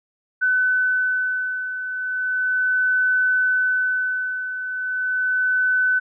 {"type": "beating tone pair", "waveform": "sine", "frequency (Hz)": [1507, 1507.36], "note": ["F#6", "F#6"], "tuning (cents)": [31, 32], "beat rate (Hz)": 0.36, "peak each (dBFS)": [-25, -19], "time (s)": [0.41, 6], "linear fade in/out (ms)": 20, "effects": []}